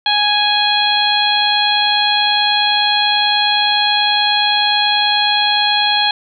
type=harmonic tone; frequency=830.6 Hz; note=G#5; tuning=in tune; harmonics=1 / 2 / 3 / 4 / 5; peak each=-17 / -21 / -22 / -16 / -18 dBFS; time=0.06-6.11 s; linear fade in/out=2 ms; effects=none